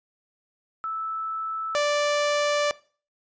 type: tone pair in turn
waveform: sine / sawtooth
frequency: 1313 / 586.4 Hz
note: E6 / D5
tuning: -7 / -3 cents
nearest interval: octave + major second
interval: 1396 cents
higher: first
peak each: -27 / -17 dBFS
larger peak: second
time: 0.84-1.75 / 1.75-2.71 s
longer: second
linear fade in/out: 0 ms
effects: noise-tail reverb RT60 0.4 s tail -20 dB re dry + resampled to 16000 Hz